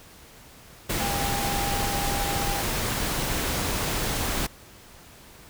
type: tone in noise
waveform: sine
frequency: 802 Hz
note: G5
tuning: 39 cents sharp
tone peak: -30 dBFS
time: 1-2.62 s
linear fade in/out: 10 ms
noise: pink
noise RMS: -27 dBFS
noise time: 0.89-4.47 s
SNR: -6 dB
effects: pink hiss -49 dBFS RMS until 5.49 s